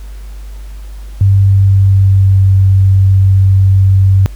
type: tone with pitch glide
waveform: sine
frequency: 98.1 to 96.19 Hz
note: G2 to G2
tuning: +2 to -32 cents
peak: -4 dBFS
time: 1.21-4.26 s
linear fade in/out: 0 ms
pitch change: -34 cents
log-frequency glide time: 1.35-2.51 s
effects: added 50 Hz sine -24 dBFS peak until 4.35 s + pink hiss -43 dBFS RMS until 4.35 s